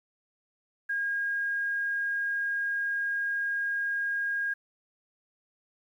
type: tone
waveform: sine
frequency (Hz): 1627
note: G#6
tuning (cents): -36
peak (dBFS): -27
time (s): 0.89-4.54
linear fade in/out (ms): 10
effects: 10-bit